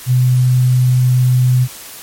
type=tone; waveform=sine; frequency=126.6 Hz; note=B2; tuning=43 cents sharp; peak=-8 dBFS; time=0.06-1.68 s; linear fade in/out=50 ms; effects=white hiss -33 dBFS RMS until 2.02 s + MP3 64 kbps